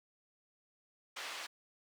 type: band-pass noise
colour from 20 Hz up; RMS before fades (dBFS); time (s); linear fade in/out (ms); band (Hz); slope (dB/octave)
white; -44; 1.16-1.47; 10; 610 to 3700; 12
effects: none